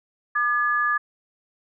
sine tone pair together, 1202.1 / 1700 Hz, D6 / G#6, +40 / +40 cents, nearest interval tritone, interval 600 cents, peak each -22 dBFS, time 0.35-0.98 s, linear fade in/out 10 ms, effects none

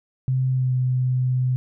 sine tone with pitch glide, 130 to 127.4 Hz, C3 to C3, -11 to -46 cents, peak -18 dBFS, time 0.28-1.56 s, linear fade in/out 0 ms, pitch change -35 cents, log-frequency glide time 0.5-0.73 s, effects none

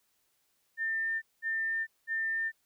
sine tone bursts, 1799 Hz, A6, 38 cents sharp, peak -29 dBFS, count 3, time 0.77-2.52 s, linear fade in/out 50 ms, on 450 ms, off 200 ms, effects white hiss -74 dBFS RMS until 2.65 s

